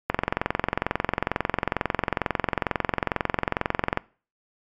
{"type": "click train", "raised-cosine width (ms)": 0.5, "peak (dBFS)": -6, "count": 87, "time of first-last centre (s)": [0.1, 3.974], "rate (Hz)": 22.2, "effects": ["noise-tail reverb RT60 0.4 s tail -22 dB re dry", "MP3 96 kbps"]}